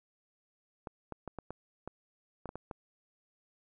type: clicks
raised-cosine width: 1 ms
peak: -26 dBFS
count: 10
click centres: 0.872 / 1.123 / 1.277 / 1.387 / 1.506 / 1.876 / 2.457 / 2.491 / 2.556 / 2.712 s
effects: none